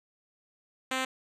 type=tone; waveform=5% pulse; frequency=260.6 Hz; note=C4; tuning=7 cents flat; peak=-17 dBFS; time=0.91-1.05 s; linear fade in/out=5 ms; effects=low-pass 9000 Hz 12 dB/octave